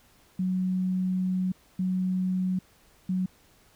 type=tone bursts at uneven times; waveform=sine; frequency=185 Hz; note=F#3; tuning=in tune; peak=-24 dBFS; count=3; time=0.39-1.52 / 1.79-2.59 / 3.09-3.26 s; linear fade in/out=5 ms; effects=pink hiss -60 dBFS RMS until 3.75 s